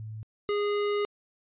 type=tone pair in turn; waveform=sine / square; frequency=108.9 / 412 Hz; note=A2 / G#4; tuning=-17 / -14 cents; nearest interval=octave + major seventh; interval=2303 cents; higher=second; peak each=-36 / -26 dBFS; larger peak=second; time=0-0.23 / 0.49-1.05 s; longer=second; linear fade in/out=0 ms; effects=resampled to 8000 Hz